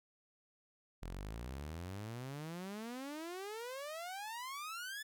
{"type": "exponential sweep", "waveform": "sawtooth", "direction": "up", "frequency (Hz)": [41.2, 1757], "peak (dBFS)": -39, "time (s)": [1.02, 5.03], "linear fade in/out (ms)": 10, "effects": []}